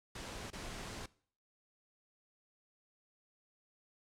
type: noise with dropouts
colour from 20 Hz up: pink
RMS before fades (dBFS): -45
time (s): 0.15-1.06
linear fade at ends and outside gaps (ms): 5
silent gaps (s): 0.504-0.53
effects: noise-tail reverb RT60 0.5 s tail -21 dB re dry + low-pass 8000 Hz 12 dB/octave